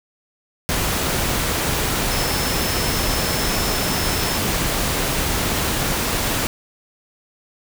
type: tone in noise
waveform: sine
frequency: 5270 Hz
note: E8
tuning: 1 cent flat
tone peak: -29 dBFS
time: 2.11-4.38 s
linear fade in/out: 0 ms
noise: pink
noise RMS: -21 dBFS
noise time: 0.69-6.47 s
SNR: -11 dB
effects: none